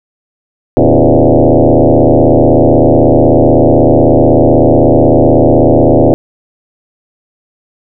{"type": "tone with frequency modulation", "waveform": "sine", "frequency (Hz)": 128.9, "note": "C3", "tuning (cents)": -26, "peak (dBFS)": -3, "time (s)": [0.77, 6.14], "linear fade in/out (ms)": 0, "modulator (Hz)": 76.1, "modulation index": 7.2, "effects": []}